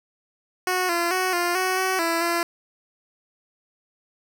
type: tone with pitch steps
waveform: 10% pulse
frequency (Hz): 367 / 342.8 / 371.1 / 349.4 / 372.2 / 376.1 / 333.3 / 341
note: F#4 / F4 / F#4 / F4 / F#4 / F#4 / E4 / F4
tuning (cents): -14 / -32 / +5 / +1 / +10 / +28 / +19 / -41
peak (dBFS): -13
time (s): 0.67-2.43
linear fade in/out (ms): 2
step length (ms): 220
effects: none